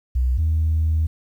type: tone pair in turn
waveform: sine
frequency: 63 / 79.38 Hz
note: B1 / D#2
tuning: +35 / +35 cents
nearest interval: major third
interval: 400 cents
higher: second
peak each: -15 dBFS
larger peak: neither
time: 0.15-0.38 / 0.38-1.07 s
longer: second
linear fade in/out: 10 ms
effects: tanh soft clip ceiling -13 dBFS + 9-bit